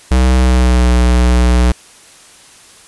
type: tone with pitch glide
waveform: square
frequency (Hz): 63.5 to 61.16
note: B1 to B1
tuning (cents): +49 to -16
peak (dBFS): -8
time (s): 0.11-1.72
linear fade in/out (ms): 5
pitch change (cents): -65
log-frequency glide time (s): 0.38-0.88
effects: white hiss -41 dBFS RMS until 2.87 s + resampled to 24000 Hz